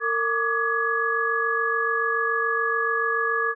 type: tone cluster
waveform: sine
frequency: 457.3 / 1153 / 1200 / 1683 Hz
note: A#4 / D6 / D6 / G#6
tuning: -33 / -32 / +37 / +23 cents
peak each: -28 / -27 / -29 / -24 dBFS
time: 0-3.55 s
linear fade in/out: 50 ms
effects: none